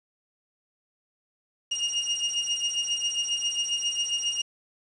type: beating tone pair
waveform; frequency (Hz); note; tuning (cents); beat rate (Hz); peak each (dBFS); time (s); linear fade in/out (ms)
30% pulse; 2843 / 2850.4; F7 / F7; +30 / +35; 7.4; -26 / -26; 1.71-4.42; 10
effects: resampled to 22050 Hz + 8-bit